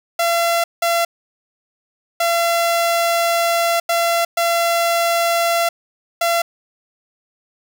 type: tone bursts at uneven times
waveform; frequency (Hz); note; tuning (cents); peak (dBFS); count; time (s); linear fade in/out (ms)
sawtooth; 680; F5; -46; -11; 6; 0.19-0.64 / 0.82-1.05 / 2.2-3.8 / 3.89-4.25 / 4.37-5.69 / 6.21-6.42; 5
effects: none

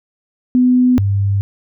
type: tone pair in turn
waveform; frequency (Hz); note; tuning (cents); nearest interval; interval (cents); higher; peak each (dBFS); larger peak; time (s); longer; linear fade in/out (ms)
sine; 250.5 / 99.41; B3 / G2; +25 / +25; octave + major third; 1600; first; -8 / -12; first; 0.55-0.98 / 0.98-1.41; neither; 0
effects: none

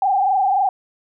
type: tone with frequency modulation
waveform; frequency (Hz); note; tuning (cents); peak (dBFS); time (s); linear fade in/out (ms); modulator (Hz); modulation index
sine; 781; G5; -7; -14; 0.02-0.69; 2; 23.5; 1.6
effects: none

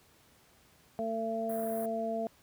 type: harmonic tone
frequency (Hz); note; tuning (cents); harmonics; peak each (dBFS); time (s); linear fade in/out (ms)
224.8; A3; +37; 1 / 2 / 3; -37 / -38 / -33; 0.99-2.27; 0
type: band-stop noise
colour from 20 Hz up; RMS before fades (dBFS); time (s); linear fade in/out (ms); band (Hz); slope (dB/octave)
white; -46; 1.49-1.86; 5; 1800 to 9500; 48
effects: pink hiss -63 dBFS RMS until 2.42 s + high-pass 60 Hz 12 dB/octave

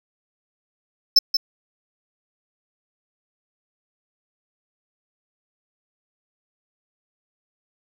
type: tone with echo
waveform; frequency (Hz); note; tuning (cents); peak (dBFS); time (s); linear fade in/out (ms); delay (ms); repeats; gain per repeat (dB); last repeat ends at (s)
triangle; 5274; E8; 0; -8; 1.16-1.19; 5; 180; 1; -7; 1.37
effects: none

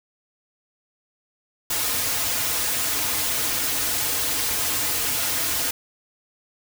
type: noise with comb filter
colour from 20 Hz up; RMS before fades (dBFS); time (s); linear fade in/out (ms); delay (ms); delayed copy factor
white; -24; 1.7-5.71; 5; 5.2; -0.9
effects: none

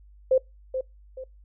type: tone with echo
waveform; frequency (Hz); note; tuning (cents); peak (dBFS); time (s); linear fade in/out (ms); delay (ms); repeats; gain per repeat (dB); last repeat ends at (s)
sine; 520; C5; -11; -16; 0.31-0.38; 5; 430; 2; -9; 1.24
effects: noise-tail reverb RT60 0.2 s tail -24 dB re dry + added 50 Hz sine -49 dBFS peak until 1.44 s

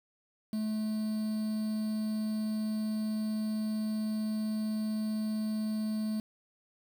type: tone with quantisation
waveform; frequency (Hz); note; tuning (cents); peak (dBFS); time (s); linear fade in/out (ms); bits
triangle; 216.1; A3; -31; -28; 0.53-6.2; 2; 8
effects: none

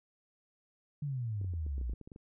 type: exponential sweep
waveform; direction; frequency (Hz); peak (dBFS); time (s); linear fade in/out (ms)
sine; down; 151.1 to 55.4; -33; 1.02-1.94; 5
type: clicks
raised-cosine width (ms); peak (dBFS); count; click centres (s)
3; -36; 12; 1.414 / 1.445 / 1.537 / 1.665 / 1.781 / 1.813 / 1.896 / 1.934 / 2.013 / 2.075 / 2.118 / 2.161
effects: none

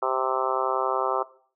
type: harmonic tone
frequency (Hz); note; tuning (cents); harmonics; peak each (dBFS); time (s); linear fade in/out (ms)
130.81; C3; 0; 3 / 4 / 5 / 6 / 7 / 8 / 9 / 10; -31 / -31 / -31 / -31 / -31 / -31 / -31 / -31; 0.02-1.23; 5
effects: noise-tail reverb RT60 0.5 s tail -18 dB re dry

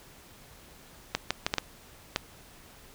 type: clicks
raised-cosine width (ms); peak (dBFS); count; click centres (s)
0.2; -8; 6; 1.15 / 1.306 / 1.465 / 1.539 / 1.583 / 2.161
effects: pink hiss -53 dBFS RMS until 2.94 s

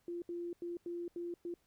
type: tone bursts at uneven times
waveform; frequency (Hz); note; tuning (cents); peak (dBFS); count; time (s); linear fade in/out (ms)
sine; 345.9; F4; -17; -38; 6; 0.08-0.22 / 0.29-0.53 / 0.62-0.77 / 0.86-1.08 / 1.16-1.34 / 1.45-1.54; 2
effects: pink hiss -75 dBFS RMS until 1.66 s

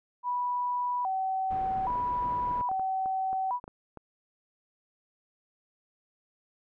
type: tone with vibrato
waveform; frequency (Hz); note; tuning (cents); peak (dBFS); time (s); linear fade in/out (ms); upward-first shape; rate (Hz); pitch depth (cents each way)
sine; 865; A5; -30; -27; 0.23-3.6; 50; square; 0.61; 220
type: low-pass noise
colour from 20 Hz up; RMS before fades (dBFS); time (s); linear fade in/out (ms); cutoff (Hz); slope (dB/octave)
pink; -42; 1.5-2.62; 10; 1200; 12
type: clicks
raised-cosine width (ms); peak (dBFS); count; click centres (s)
1; -29; 12; 1.855 / 1.903 / 1.955 / 2.322 / 2.61 / 2.715 / 2.796 / 3.059 / 3.33 / 3.641 / 3.679 / 3.973
effects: none

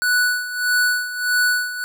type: tone with tremolo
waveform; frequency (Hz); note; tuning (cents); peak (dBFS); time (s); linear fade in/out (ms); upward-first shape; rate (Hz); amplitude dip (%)
square; 1480; F#6; 0; -15; 0.02-1.84; 0; sine; 1.6; 75
effects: none

